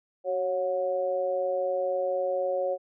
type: tone with amplitude modulation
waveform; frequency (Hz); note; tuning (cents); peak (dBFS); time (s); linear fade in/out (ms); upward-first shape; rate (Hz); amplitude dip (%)
sine; 551; C#5; -11; -21; 0.24-2.78; 50; sine; 176; 85
effects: none